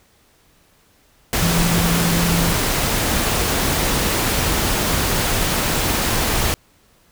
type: tone in noise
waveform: sine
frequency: 169.5 Hz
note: E3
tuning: 49 cents sharp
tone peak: -18 dBFS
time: 1.42-2.53 s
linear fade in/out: 0 ms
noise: pink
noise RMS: -19 dBFS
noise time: 1.33-6.54 s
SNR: -2 dB
effects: pink hiss -56 dBFS RMS until 7.11 s